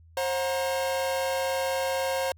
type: tone cluster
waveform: 45% pulse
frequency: 534 / 726 / 940 Hz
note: C5 / F#5 / A#5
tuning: +35 / -33 / +14 cents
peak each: -27 / -34 / -34 dBFS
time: 0.17-2.32 s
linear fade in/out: 2 ms
effects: added 82 Hz sine -51 dBFS peak until 2.37 s